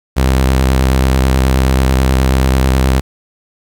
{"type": "tone with vibrato", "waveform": "sawtooth", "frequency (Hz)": 65.41, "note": "C2", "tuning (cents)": 0, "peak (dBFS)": -5, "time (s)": [0.16, 3.01], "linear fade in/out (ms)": 20, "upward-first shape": "triangle", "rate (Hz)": 9.3, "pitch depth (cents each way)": 41, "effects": ["7-bit"]}